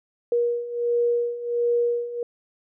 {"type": "beating tone pair", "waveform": "sine", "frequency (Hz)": [475.4, 476.8], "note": ["A#4", "A#4"], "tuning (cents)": [34, 39], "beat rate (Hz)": 1.4, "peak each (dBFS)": [-26, -22], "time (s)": [0.32, 2.23], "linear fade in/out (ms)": 2, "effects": []}